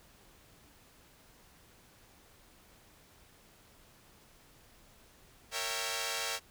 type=chord; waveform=5% pulse; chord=A# diminished seventh; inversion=none; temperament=equal with one note detuned; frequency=459.7 / 554.4 / 659.3 / 784 Hz; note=A#4 / C#5 / E5 / G5; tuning=-24 / 0 / 0 / 0 cents; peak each=-28 dBFS; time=5.51-6.4 s; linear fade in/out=50 ms; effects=pink hiss -61 dBFS RMS until 6.5 s